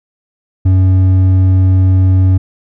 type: tone with hard clipping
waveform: sine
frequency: 93.5 Hz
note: F#2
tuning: 19 cents sharp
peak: -7 dBFS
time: 0.65-2.38 s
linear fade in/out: 10 ms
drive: 5 dB
effects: none